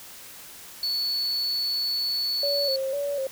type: tone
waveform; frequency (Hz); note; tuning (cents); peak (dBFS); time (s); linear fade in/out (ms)
triangle; 4435; C#8; 0; -23; 0.83-2.76; 2
type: tone with vibrato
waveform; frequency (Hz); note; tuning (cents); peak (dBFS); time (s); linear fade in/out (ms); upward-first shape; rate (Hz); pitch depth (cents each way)
sine; 552; C#5; -7; -25; 2.43-3.27; 2; square; 2; 56
effects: white hiss -44 dBFS RMS until 3.31 s